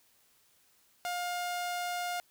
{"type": "tone", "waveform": "sawtooth", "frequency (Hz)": 709, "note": "F5", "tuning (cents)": 26, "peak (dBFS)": -29, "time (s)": [1.05, 2.2], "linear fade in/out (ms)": 0, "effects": ["white hiss -67 dBFS RMS until 2.3 s"]}